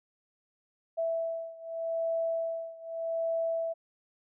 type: beating tone pair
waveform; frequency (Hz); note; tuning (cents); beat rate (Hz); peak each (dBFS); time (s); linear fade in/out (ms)
sine; 659.3 / 660.13; E5 / E5; 0 / +2; 0.83; -32 / -34; 0.97-3.74; 20
effects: none